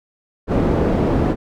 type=low-pass noise; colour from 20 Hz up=white; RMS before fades=-17 dBFS; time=0.47-1.36 s; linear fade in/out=50 ms; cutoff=390 Hz; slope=12 dB/octave; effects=none